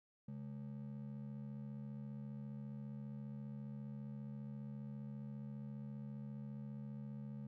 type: ring-modulated tone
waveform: triangle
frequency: 173.2 Hz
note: F3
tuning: 14 cents flat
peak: -40 dBFS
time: 0.28-7.47 s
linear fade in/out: 5 ms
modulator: 37.4 Hz
effects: none